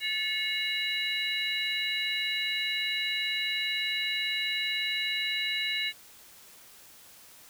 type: tone cluster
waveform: sine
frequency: 1741 / 2179 / 2857 / 3924 Hz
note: A6 / C#7 / F7 / B7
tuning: -19 / -30 / +39 / -12 cents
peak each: -37 / -32 / -33 / -33 dBFS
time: 0-5.93 s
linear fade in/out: 50 ms
effects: white hiss -53 dBFS RMS until 7.49 s